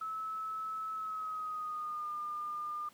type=tone with pitch glide; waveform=sine; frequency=1300 to 1206 Hz; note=E6 to D6; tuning=-24 to +46 cents; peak=-36 dBFS; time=0.01-2.89 s; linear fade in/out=5 ms; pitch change=-130 cents; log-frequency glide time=0.93-2.12 s; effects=pink hiss -62 dBFS RMS until 2.93 s + high-pass 150 Hz 12 dB/octave